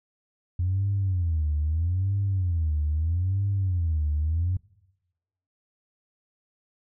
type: tone with vibrato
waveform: sine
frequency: 86.4 Hz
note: F2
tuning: 18 cents flat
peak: -21 dBFS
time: 0.59-4.57 s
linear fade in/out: 5 ms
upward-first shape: sine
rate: 0.78 Hz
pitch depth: 250 cents each way
effects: noise-tail reverb RT60 1.0 s tail -23 dB re dry + tanh soft clip ceiling -18 dBFS